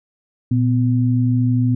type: tone pair together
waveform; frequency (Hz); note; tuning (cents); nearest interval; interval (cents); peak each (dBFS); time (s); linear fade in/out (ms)
sine; 118.56 / 251.5; A#2 / B3; +30 / +32; octave + minor second; 1302; -15 / -18; 0.51-1.75; 5
effects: none